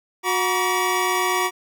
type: tone cluster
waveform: 25% pulse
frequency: 364.9 / 955 / 1143 Hz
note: F#4 / A#5 / D6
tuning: -24 / +42 / -47 cents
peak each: -20 dBFS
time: 0.23-1.51 s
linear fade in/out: 50 ms
effects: none